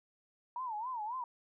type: tone with vibrato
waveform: sine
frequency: 932.3 Hz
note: A#5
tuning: in tune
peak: -36 dBFS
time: 0.56-1.24 s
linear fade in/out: 2 ms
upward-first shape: sine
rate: 3.7 Hz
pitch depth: 190 cents each way
effects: none